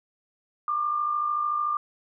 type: tone pair together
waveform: sine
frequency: 1146.5 / 1200 Hz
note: D6 / D6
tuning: -42 / +37 cents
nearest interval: minor second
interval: 79 cents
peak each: -33 / -24 dBFS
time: 0.68-1.77 s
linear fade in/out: 2 ms
effects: none